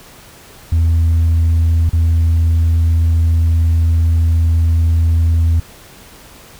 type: tone with dropouts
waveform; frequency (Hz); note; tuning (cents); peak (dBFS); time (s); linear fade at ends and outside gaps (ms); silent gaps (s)
sine; 82.41; E2; 0; -7; 0.72-5.6; 5; 1.894-1.931
effects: tanh soft clip ceiling -8 dBFS + pink hiss -40 dBFS RMS until 6.59 s